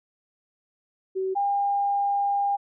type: tone pair in turn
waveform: sine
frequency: 379.5 / 804.1 Hz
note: F#4 / G5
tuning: +44 / +44 cents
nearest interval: octave + minor second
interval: 1300 cents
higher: second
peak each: -24 / -21 dBFS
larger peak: second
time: 1.15-1.35 / 1.35-2.57 s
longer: second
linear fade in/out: 20 ms
effects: none